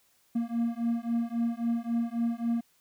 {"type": "beating tone pair", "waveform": "triangle", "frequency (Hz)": [231.6, 235.3], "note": ["A#3", "A#3"], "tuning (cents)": [-11, 16], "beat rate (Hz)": 3.7, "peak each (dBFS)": -28, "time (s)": [0.35, 2.61], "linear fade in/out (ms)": 10, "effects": ["white hiss -67 dBFS RMS until 2.8 s"]}